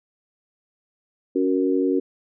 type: chord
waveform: sine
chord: F# major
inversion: second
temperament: equal with one note detuned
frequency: 278.8 / 370 / 466.2 Hz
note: C#4 / F#4 / A#4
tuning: +10 / 0 / 0 cents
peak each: -21 / -22 / -25 dBFS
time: 1.35-2 s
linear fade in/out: 10 ms
effects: none